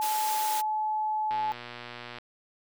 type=tone; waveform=sine; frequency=860 Hz; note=A5; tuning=40 cents flat; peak=-26 dBFS; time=0-1.52 s; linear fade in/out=0 ms
type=high-pass noise; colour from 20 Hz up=white; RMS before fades=-34 dBFS; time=0.01-0.62 s; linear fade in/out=20 ms; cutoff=330 Hz; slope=48 dB/octave
type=click train; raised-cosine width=0.3 ms; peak=-24 dBFS; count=106; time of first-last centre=1.31-2.185 s; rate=120 Hz
effects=none